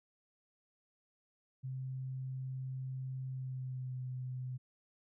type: tone with pitch glide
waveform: sine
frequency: 130.81 to 127.6 Hz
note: C3 to C3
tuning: 0 to -43 cents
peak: -38 dBFS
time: 1.63-4.58 s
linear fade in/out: 20 ms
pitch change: -43 cents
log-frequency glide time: 3.29-3.99 s
effects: none